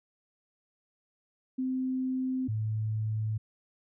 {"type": "tone pair in turn", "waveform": "sine", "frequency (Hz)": [258.8, 108.81], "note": ["C4", "A2"], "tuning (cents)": [-19, -19], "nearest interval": "octave + minor third", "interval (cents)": 1500, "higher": "first", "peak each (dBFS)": -28, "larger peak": "neither", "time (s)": [[1.58, 2.48], [2.48, 3.38]], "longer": "neither", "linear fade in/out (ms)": 10, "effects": []}